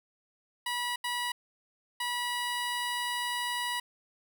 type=tone bursts at uneven times; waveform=15% pulse; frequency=972 Hz; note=B5; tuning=28 cents flat; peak=-24 dBFS; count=3; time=0.66-0.96 / 1.04-1.32 / 2-3.8 s; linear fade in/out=5 ms; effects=none